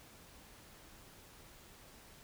silence, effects pink hiss -58 dBFS RMS until 2.23 s

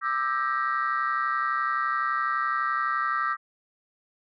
sine chord, E half-diminished seventh, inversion third, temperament just, 1186.7 / 1318.5 / 1582.2 / 1898.7 Hz, D6 / E6 / G6 / Bb6, +18 / 0 / +16 / +31 cents, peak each -27 / -27 / -32 / -32 dBFS, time 0.01-3.37 s, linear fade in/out 50 ms, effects tanh soft clip ceiling -16 dBFS

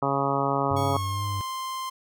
harmonic tone, 138.59 Hz, C#3, in tune, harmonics 1 / 2 / 3 / 4 / 5 / 6 / 7 / 8 / 9, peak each -31 / -31 / -31 / -31 / -31 / -31 / -31 / -31 / -31 dBFS, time 0.02-0.97 s, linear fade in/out 5 ms
triangle tone with vibrato, 98.3 Hz, G2, 5 cents sharp, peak -26 dBFS, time 0.71-1.41 s, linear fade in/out 0 ms, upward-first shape triangle, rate 2.3 Hz, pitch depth 64 cents each way
45% pulse tone with pitch glide, 1108.7 to 1046.5 Hz, C#6 to C6, 0 to 0 cents, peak -30 dBFS, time 0.76-1.9 s, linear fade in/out 10 ms, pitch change -100 cents, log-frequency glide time 0.89-1.28 s
effects none

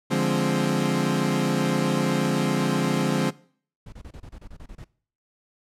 30% pulse chord, D half-diminished seventh, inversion none, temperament equal, 146.83 / 174.61 / 207.7 / 261.6 Hz, D3 / F3 / Ab3 / C4, 0 / 0 / 0 / 0 cents, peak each -24 dBFS, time 0.1-3.31 s, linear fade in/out 20 ms
brown noise bursts, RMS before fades -40 dBFS, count 11, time 3.86-4.844 s, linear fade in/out 5 ms, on 64 ms, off 28 ms
effects noise-tail reverb RT60 0.5 s tail -21 dB re dry + low-pass 11000 Hz 12 dB/octave

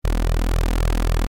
sawtooth tone with flanger, 41.2 Hz, E1, in tune, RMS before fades -19 dBFS, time 0.04-1.27 s, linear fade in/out 10 ms, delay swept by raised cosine 1.6 to 4.1 ms, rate 3.7 Hz, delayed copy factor +1, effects AAC 48 kbps

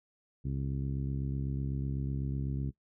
harmonic tone, 68 Hz, C#2, 33 cents flat, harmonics 1 / 2 / 3 / 4 / 5 / 6, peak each -37 / -33 / -42 / -42 / -49 / -55 dBFS, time 0.44-2.71 s, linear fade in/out 20 ms, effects noise-tail reverb RT60 0.1 s tail -18 dB re dry

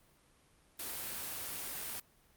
white noise, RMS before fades -41 dBFS, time 0.79-2 s, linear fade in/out 5 ms, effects pink hiss -67 dBFS RMS until 2.36 s + Opus 32 kbps

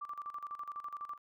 sine tone with tremolo, 1172 Hz, D6, 4 cents flat, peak -38 dBFS, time 0.01-1.18 s, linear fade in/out 10 ms, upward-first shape square, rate 12 Hz, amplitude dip 75%, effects none

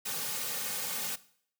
white noise with comb filter, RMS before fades -35 dBFS, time 0.05-1.16 s, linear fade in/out 10 ms, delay 3 ms, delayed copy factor -0.85, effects noise-tail reverb RT60 0.6 s tail -18 dB re dry + high-pass 150 Hz 12 dB/octave

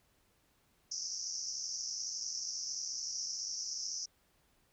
white band-pass noise, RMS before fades -40 dBFS, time 0.91-4.06 s, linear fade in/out 10 ms, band 5200 to 6100 Hz, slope 96 dB/octave, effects pink hiss -72 dBFS RMS until 4.72 s

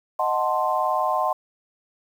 sine chord, D# diminished seventh, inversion none, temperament equal, 622.3 / 740 / 880 / 1046.5 Hz, D#5 / F#5 / A5 / C6, 0 / 0 / 0 / 0 cents, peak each -26 / -25 / -27 / -24 dBFS, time 0.19-1.33 s, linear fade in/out 5 ms, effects 8-bit

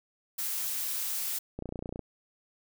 blue noise, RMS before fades -33 dBFS, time 0.38-1.39 s, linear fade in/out 10 ms
click train, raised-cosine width 2 ms, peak -23 dBFS, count 13, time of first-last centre 1.59-1.993 s, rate 29.8 Hz
effects none

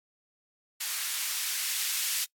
violet noise with band-pass filter sweep, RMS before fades -32 dBFS, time 0.8-2.25 s, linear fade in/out 10 ms, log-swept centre 1500 to 2300 Hz, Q 0.79, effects noise-tail reverb RT60 0.1 s tail -22 dB re dry + AAC 64 kbps

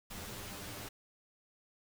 pink noise with comb filter, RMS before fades -45 dBFS, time 0.1-0.89 s, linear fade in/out 10 ms, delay 10 ms, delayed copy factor +0.95, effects none

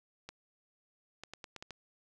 clicks, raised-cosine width 0.2 ms, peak -27 dBFS, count 7, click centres 0.29 / 1.236 / 1.336 / 1.442 / 1.563 / 1.625 / 1.707 s, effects none

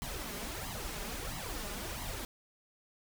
pink noise with flanger, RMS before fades -40 dBFS, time 0.02-2.25 s, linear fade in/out 0 ms, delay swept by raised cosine 0.97 to 4.97 ms, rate 1.5 Hz, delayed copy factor +0.7, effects none

